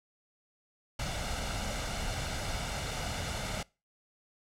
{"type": "noise with comb filter", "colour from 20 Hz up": "pink", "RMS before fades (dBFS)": -35, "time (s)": [0.99, 3.63], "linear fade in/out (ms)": 5, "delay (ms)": 1.4, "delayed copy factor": 0.55, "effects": ["noise-tail reverb RT60 0.3 s tail -24 dB re dry", "low-pass 8000 Hz 12 dB/octave"]}